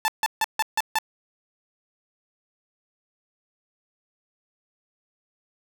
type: tone bursts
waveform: sawtooth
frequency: 880 Hz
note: A5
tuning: in tune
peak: -16 dBFS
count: 6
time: 0.05-0.986 s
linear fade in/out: 0 ms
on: 31 ms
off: 150 ms
effects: none